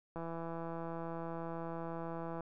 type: click train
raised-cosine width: 1 ms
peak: -29 dBFS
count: 374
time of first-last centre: 0.16-2.407 s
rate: 166 Hz
effects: none